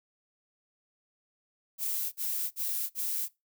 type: noise bursts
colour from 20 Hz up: violet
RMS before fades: -32 dBFS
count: 4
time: 1.78-3.287 s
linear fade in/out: 50 ms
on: 340 ms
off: 49 ms
effects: noise-tail reverb RT60 0.2 s tail -20 dB re dry